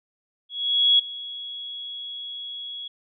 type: tone with ADSR envelope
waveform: sine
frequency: 3342 Hz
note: G#7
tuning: 10 cents sharp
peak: -13 dBFS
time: 0.49-2.88 s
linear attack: 500 ms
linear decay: 9 ms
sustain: -19 dB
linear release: 6 ms
effects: none